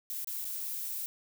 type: noise with dropouts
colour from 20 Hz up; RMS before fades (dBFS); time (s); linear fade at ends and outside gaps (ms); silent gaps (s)
violet; -37; 0.1-1.06; 0; 0.245-0.273 / 0.445-0.452
effects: none